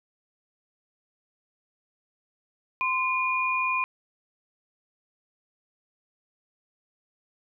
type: tone pair together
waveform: sine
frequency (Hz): 1033.5 / 2434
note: C6 / D#7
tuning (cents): -22 / -39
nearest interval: octave + minor third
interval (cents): 1483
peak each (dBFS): -26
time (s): 2.81-3.84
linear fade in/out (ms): 0
effects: none